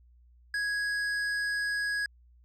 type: tone with hard clipping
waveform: sine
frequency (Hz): 1661.2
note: G#6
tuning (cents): 0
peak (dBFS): -30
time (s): 0.54-2.06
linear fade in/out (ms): 2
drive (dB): 11
effects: added 60 Hz sine -56 dBFS peak until 2.44 s + low-pass 9000 Hz 12 dB/octave